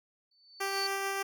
sine tone with exponential growth, 4516 Hz, C#8, 31 cents sharp, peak -29 dBFS, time 0.31-0.87 s, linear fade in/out 5 ms, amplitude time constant 120 ms
10% pulse tone with tremolo, 392 Hz, G4, in tune, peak -22 dBFS, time 0.6-1.23 s, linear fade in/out 10 ms, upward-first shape triangle, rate 6.9 Hz, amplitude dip 25%
effects none

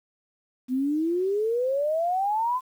sine exponential sweep, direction up, 247.7 to 1043 Hz, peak -22 dBFS, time 0.68-2.61 s, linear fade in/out 50 ms, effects 9-bit

